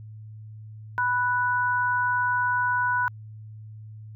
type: tone pair together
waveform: sine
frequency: 987.8 / 1480 Hz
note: B5 / F#6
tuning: 0 / 0 cents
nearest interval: perfect fifth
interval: 700 cents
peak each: -24 dBFS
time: 0.98-3.08 s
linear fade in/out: 0 ms
effects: added 108 Hz sine -39 dBFS peak until 4.15 s